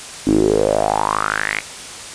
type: tone with band-pass filter sweep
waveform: sawtooth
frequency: 52.4 Hz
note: G#1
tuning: 16 cents sharp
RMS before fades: -17 dBFS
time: 0.26-1.61 s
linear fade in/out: 20 ms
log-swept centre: 280 to 2300 Hz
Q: 6.4
effects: white hiss -32 dBFS RMS until 2.14 s + resampled to 22050 Hz